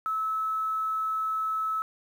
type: tone with quantisation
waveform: sine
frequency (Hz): 1300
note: E6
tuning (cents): -24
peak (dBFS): -26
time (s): 0.06-1.82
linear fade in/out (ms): 0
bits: 9
effects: none